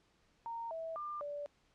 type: tone with pitch steps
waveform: sine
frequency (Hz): 924 / 652 / 1196 / 581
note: A#5 / E5 / D6 / D5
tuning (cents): -16 / -19 / +31 / -19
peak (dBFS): -39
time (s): 0.46-1.46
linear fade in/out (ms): 0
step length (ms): 250
effects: pink hiss -72 dBFS RMS until 1.74 s + low-pass 6000 Hz 12 dB/octave